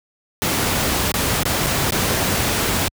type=noise with dropouts; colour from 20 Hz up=pink; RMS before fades=-19 dBFS; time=0.42-2.88 s; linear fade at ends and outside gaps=0 ms; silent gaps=1.118-1.141 / 1.432-1.454 / 1.663-1.667 / 1.907-1.922 s; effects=high-pass 60 Hz 12 dB/octave